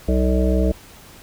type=harmonic tone; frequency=63.4 Hz; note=B1; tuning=46 cents sharp; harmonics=1 / 3 / 5 / 7 / 9 / 10; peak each=-17 / -22 / -24 / -25 / -27 / -27 dBFS; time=0.08-0.72 s; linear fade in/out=5 ms; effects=pink hiss -44 dBFS RMS until 1.22 s

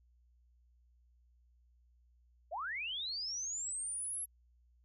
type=linear sweep; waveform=sine; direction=up; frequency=550 to 11340 Hz; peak=-37 dBFS; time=2.51-4.26 s; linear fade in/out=20 ms; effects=added 60 Hz sine -65 dBFS peak until 4.84 s

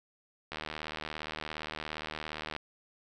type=click train; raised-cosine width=0.3 ms; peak=-21 dBFS; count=159; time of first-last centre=0.52-2.564 s; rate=77.3 Hz; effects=none

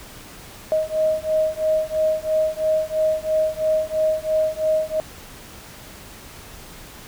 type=beating tone pair; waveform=sine; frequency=625 / 628 Hz; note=D#5 / D#5; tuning=+8 / +16 cents; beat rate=3 Hz; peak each=-21 dBFS; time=0.72-5 s; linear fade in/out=0 ms; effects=pink hiss -41 dBFS RMS until 7.07 s

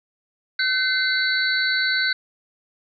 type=tone cluster; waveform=sine; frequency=1527 / 2078 / 3964 / 4435 Hz; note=G6 / C7 / B7 / C#8; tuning=-46 / -12 / +6 / 0 cents; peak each=-21 / -27 / -25 / -27 dBFS; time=0.59-2.13 s; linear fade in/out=5 ms; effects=none

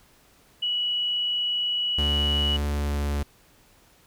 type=tone; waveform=sine; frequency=2934 Hz; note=F#7; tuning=15 cents flat; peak=-23 dBFS; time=0.62-2.57 s; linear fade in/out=10 ms
type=tone with pitch glide; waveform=45% pulse; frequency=72.7 to 71.99 Hz; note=D2 to D2; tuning=-17 to -34 cents; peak=-24 dBFS; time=1.98-3.23 s; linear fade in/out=5 ms; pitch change=-17 cents; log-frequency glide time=2.72-3.04 s
effects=pink hiss -58 dBFS RMS until 4.06 s

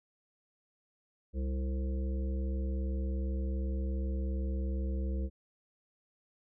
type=harmonic tone with a mistuned harmonic; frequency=66 Hz; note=C2; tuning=16 cents sharp; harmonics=1 / 3 / 5 / 7 / 8; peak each=-31 / -41 / -45 / -48 / -49 dBFS; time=1.33-5.3 s; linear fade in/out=50 ms; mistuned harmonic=7; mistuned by=-43 cents; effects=none

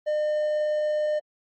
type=tone; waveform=triangle; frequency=605 Hz; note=D#5; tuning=49 cents flat; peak=-20 dBFS; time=0.06-1.2 s; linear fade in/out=20 ms; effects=MP3 32 kbps

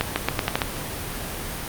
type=accelerating click train; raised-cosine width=0.3 ms; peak=-4 dBFS; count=7; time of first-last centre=0.01-0.618 s; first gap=150 ms; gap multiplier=0.84; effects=pink hiss -31 dBFS RMS until 1.68 s + Opus 48 kbps

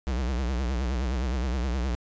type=tone with vibrato; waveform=square; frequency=63.1 Hz; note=B1; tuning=38 cents sharp; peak=-26 dBFS; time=0.07-1.95 s; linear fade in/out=0 ms; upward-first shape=triangle; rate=9.6 Hz; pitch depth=180 cents each way; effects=resampled to 16000 Hz

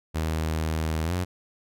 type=tone with pitch glide; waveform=sawtooth; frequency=79.4 to 90.16 Hz; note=D#2 to F#2; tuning=+36 to -44 cents; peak=-21 dBFS; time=0.14-1.25 s; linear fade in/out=20 ms; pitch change=+220 cents; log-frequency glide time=1.04-1.14 s; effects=none

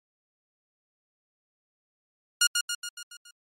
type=tone with echo; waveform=10% pulse; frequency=1426 Hz; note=F6; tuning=36 cents sharp; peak=-10 dBFS; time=2.41-2.47 s; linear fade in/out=5 ms; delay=140 ms; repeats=6; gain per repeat=-5 dB; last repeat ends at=3.31 s; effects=MP3 64 kbps

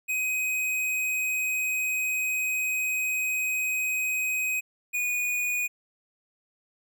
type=tone pair in turn; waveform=square; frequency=2516 / 2461 Hz; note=D#7 / D#7; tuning=+19 / -20 cents; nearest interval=unison; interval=39 cents; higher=first; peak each=-26 dBFS; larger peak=neither; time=0.08-4.61 / 4.93-5.68 s; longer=first; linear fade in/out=20 ms; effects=none

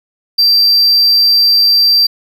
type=tone; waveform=triangle; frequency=4699 Hz; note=D8; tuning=in tune; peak=-5 dBFS; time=0.38-2.07 s; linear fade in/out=10 ms; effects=none

